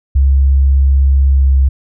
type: tone with pitch glide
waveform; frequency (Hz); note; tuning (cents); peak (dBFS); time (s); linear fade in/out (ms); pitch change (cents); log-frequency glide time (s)
sine; 68 to 67.06; C#2 to C2; -33 to +43; -6; 0.15-1.69; 10; -24; 1.3-1.55
effects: none